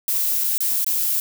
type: noise with dropouts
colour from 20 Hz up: violet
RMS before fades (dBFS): -21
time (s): 0.08-1.2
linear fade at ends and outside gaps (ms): 1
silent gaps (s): 0.437-0.441 / 0.58-0.605 / 0.845-0.864
effects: none

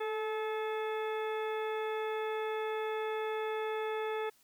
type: harmonic tone with a mistuned harmonic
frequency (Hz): 431.5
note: A4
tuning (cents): -34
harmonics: 1 / 2 / 3 / 4 / 5 / 6 / 8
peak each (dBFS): -34 / -40 / -44 / -46 / -48 / -50 / -52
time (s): 0-4.3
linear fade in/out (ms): 10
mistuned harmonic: 1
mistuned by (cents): +22
effects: white hiss -67 dBFS RMS until 4.43 s

